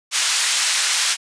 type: band-pass noise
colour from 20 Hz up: white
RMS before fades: -19 dBFS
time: 0.11-1.17 s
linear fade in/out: 50 ms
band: 1400 to 7900 Hz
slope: 12 dB/octave
effects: resampled to 22050 Hz